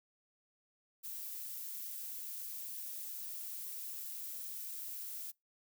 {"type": "noise", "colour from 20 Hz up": "violet", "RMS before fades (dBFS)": -44, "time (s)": [1.03, 5.32], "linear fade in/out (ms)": 20, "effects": ["noise-tail reverb RT60 0.2 s tail -25 dB re dry"]}